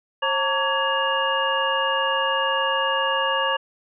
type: tone cluster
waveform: sine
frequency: 538 / 911 / 1139 / 1669 / 2833 Hz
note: C5 / A#5 / C#6 / G#6 / F7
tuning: +48 / -40 / +47 / +8 / +24 cents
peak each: -26 dBFS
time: 0.22-3.57 s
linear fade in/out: 10 ms
effects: none